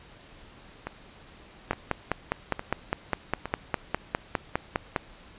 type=two click trains; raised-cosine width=0.5 ms; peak=-9 / -17 dBFS; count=17 / 4; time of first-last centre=1.71-4.962 / 0.87-3.456 s; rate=4.92 / 1.16 Hz; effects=pink hiss -51 dBFS RMS until 5.38 s + resampled to 8000 Hz